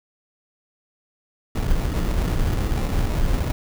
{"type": "noise with sample-and-hold", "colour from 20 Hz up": "brown", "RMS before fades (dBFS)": -21, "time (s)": [1.55, 3.52], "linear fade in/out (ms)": 5, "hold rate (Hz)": 1575, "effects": []}